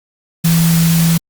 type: tone in noise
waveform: sine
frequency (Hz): 165.7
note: E3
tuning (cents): +9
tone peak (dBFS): -9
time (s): 0.44-1.18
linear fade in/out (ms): 10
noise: white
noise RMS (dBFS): -20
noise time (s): 0.44-1.18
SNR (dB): +8
effects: Opus 48 kbps